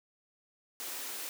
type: high-pass noise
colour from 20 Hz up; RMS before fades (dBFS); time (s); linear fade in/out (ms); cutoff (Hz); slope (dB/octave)
white; -40; 0.8-1.29; 0; 230; 48
effects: none